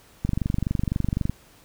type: click train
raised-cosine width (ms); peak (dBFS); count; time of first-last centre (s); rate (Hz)
5; -11; 26; 0.25-1.296; 23.9
effects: pink hiss -54 dBFS RMS until 1.64 s